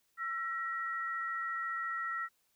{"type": "tone pair together", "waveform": "sine", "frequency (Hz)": [1342.8, 1899], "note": ["E6", "A#6"], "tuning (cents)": [32, 32], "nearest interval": "tritone", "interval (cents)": 600, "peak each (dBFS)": [-36, -38], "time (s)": [0.17, 2.29], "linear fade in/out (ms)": 50, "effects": ["white hiss -75 dBFS RMS until 2.55 s"]}